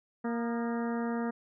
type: harmonic tone with a mistuned harmonic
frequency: 233.6 Hz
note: A#3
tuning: 4 cents sharp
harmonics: 1 / 2 / 3 / 4 / 5 / 6 / 7 / 8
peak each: -31 / -37 / -41 / -43 / -45 / -47 / -48 / -49 dBFS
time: 0.24-1.31 s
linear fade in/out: 10 ms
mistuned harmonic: 5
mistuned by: +69 cents
effects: none